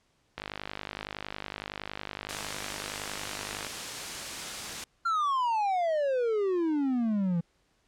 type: click train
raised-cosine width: 0.3 ms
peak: -19 dBFS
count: 168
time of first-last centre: 0.38-3.667 s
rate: 50.8 Hz
type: noise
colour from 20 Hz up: white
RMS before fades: -36 dBFS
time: 2.29-4.84 s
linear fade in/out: 2 ms
type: exponential sweep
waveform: triangle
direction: down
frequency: 1396 to 165 Hz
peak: -23 dBFS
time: 5.05-7.41 s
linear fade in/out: 10 ms
effects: pink hiss -70 dBFS RMS until 7.87 s + low-pass 8000 Hz 12 dB/octave